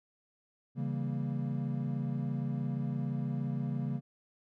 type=chord; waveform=triangle; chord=C# diminished seventh; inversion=none; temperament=equal; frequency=138.59 / 164.81 / 196 / 233.1 Hz; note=C#3 / E3 / G3 / Bb3; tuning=0 / 0 / 0 / 0 cents; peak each=-32 / -38 / -38 / -36 dBFS; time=0.75-4.01 s; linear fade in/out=50 ms; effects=none